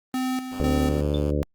square tone with tremolo, 257.2 Hz, C4, 30 cents flat, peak -24 dBFS, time 0.14-1.01 s, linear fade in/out 2 ms, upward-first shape square, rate 2 Hz, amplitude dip 60%
5% pulse tone with vibrato, 97 Hz, G2, 18 cents flat, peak -28 dBFS, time 0.53-1.31 s, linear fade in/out 0 ms, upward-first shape sine, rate 8.2 Hz, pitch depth 21 cents each way
harmonic tone, 73.42 Hz, D2, in tune, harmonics 1 / 2 / 3 / 4 / 5 / 6 / 7 / 8, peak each -25 / -28 / -33 / -29 / -33 / -32 / -31 / -36 dBFS, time 0.6-1.43 s, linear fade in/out 0 ms
sine tone with exponential decay, 3535 Hz, A7, 7 cents sharp, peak -30 dBFS, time 1.14-1.23 s, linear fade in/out 5 ms, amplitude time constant 19 ms
effects Opus 24 kbps

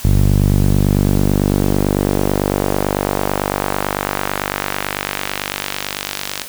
sawtooth tone with band-pass filter sweep, 49 Hz, G1, in tune, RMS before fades -17 dBFS, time 0.04-6.44 s, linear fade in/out 10 ms, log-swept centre 110 to 5000 Hz, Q 0.85, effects white hiss -32 dBFS RMS until 6.48 s

